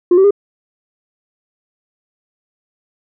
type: tone with pitch steps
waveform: sine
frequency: 353.6 / 383.5 / 405.5 Hz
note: F4 / G4 / G#4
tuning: +22 / -38 / -41 cents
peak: -4 dBFS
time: 0.11-0.308 s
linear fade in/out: 5 ms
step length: 66 ms
effects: tanh soft clip ceiling -4 dBFS